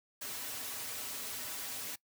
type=noise with comb filter; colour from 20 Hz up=white; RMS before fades=-41 dBFS; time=0.21-1.96 s; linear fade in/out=10 ms; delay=5.7 ms; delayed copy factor=-0.8; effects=noise-tail reverb RT60 0.1 s tail -22 dB re dry + high-pass 100 Hz 12 dB/octave